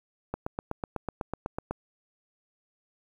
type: click train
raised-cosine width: 1 ms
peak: -17 dBFS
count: 12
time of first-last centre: 0.34-1.71 s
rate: 8.03 Hz
effects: 9-bit